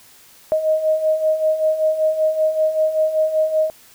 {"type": "beating tone pair", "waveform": "sine", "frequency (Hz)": [622.3, 627.5], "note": ["D#5", "D#5"], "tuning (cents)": [0, 15], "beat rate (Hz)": 5.2, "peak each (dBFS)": [-22, -16], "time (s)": [0.52, 3.7], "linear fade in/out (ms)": 0, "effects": ["white hiss -48 dBFS RMS until 3.94 s"]}